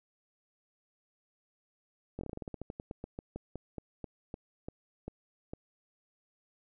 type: slowing click train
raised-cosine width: 2 ms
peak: -26 dBFS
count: 24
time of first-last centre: 2.19-5.535 s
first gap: 21 ms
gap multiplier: 1.15
effects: none